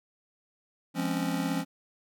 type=chord; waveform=square; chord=Db major seventh; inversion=first; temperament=just; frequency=173.24 / 207.9 / 259.9 / 277.2 Hz; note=F3 / Ab3 / C4 / Db4; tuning=-14 / +2 / -11 / 0 cents; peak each=-33 / -37 / -35 / -33 dBFS; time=0.94-1.65 s; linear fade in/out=50 ms; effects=none